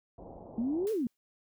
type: low-pass noise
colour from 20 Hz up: white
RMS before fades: -48 dBFS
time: 0.18-0.86 s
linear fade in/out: 2 ms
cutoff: 830 Hz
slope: 48 dB/octave
type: exponential two-way sweep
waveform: sine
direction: up then down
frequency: 219.1 to 458.7 to 219.1 Hz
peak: -28 dBFS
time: 0.58-1.07 s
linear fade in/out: 2 ms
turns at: 0.92 s
type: noise with exponential decay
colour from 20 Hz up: white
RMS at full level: -47 dBFS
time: 0.87-1.17 s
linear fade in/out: 0 ms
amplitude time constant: 65 ms
effects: none